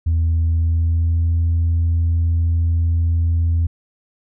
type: tone with pitch glide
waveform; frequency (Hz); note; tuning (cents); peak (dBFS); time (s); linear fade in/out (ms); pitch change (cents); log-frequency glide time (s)
sine; 82 to 83.48; E2 to E2; -9 to +22; -12; 0.06-3.67; 10; +31; 0.47-1.29
effects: tanh soft clip ceiling -12 dBFS